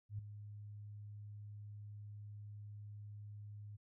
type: tone with ADSR envelope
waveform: sine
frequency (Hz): 103.83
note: G#2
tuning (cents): 0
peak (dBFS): -38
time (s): 0.09-3.77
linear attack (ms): 97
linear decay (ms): 7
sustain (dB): -10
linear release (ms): 17
effects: none